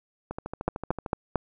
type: two click trains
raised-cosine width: 1 ms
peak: -19 / -10 dBFS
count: 11 / 4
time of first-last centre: 0.31-1.062 / 0.68-1.357 s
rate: 13.3 / 4.43 Hz
effects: none